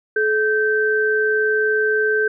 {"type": "tone pair together", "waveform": "sine", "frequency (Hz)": [429.7, 1553.5], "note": ["A4", "G6"], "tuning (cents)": [-41, -16], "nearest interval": "octave + minor seventh", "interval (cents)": 2225, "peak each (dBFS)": -18, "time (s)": [0.16, 2.28], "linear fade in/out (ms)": 5, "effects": []}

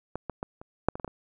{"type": "clicks", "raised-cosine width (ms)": 1, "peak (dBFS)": [-18, -18, -18, -29, -7, -21, -25, -17, -26], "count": 9, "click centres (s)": [0.156, 0.297, 0.429, 0.615, 0.886, 0.955, 0.998, 1.046, 1.078], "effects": []}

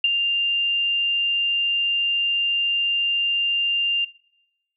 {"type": "tone with ADSR envelope", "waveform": "sine", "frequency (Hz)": 2794, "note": "F7", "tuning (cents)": 0, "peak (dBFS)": -13, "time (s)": [0.04, 4.05], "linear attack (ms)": 4, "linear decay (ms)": 30, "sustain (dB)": -6, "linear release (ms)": 8, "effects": ["noise-tail reverb RT60 0.9 s tail -21 dB re dry"]}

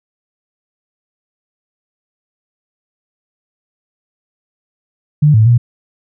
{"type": "tone with pitch steps", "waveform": "sine", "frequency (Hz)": [149.3, 109.5, 119.6], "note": ["D3", "A2", "A#2"], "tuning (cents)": [29, -8, 45], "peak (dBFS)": -5, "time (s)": [5.22, 5.58], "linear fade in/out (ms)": 10, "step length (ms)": 120, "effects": []}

